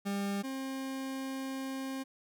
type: tone pair in turn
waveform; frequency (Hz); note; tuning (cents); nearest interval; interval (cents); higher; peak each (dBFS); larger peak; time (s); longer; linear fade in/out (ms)
40% pulse; 199.8 / 266.7; G3 / C4; +33 / +33; perfect fourth; 500; second; -31 / -35; first; 0.05-0.43 / 0.43-2.04; second; 20
effects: none